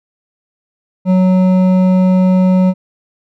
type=tone with hard clipping; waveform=sine; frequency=185.2 Hz; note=F#3; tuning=2 cents sharp; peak=-9 dBFS; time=1.05-2.74 s; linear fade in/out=50 ms; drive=9 dB; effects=none